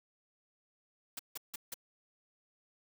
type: noise bursts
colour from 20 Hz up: white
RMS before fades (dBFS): -41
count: 4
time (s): 1.17-1.742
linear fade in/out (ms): 5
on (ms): 23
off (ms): 160
effects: none